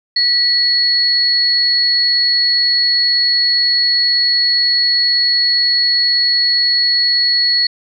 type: tone pair together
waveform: sine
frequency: 1943 / 4362 Hz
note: B6 / C#8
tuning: -29 / -29 cents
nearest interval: octave + major second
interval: 1400 cents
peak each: -21 / -11 dBFS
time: 0.16-7.67 s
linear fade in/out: 5 ms
effects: none